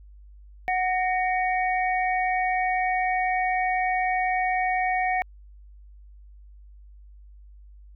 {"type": "tone cluster", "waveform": "sine", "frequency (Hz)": [738, 1850, 2248], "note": ["F#5", "A#6", "C#7"], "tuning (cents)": [-5, -14, 24], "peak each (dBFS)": [-23, -30, -29], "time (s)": [0.68, 5.22], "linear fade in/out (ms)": 0, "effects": ["added 50 Hz sine -45 dBFS peak until 7.95 s"]}